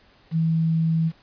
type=tone with quantisation; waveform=sine; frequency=162.5 Hz; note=E3; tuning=24 cents flat; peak=-18 dBFS; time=0.31-1.12 s; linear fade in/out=50 ms; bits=8; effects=pink hiss -56 dBFS RMS until 1.22 s + resampled to 11025 Hz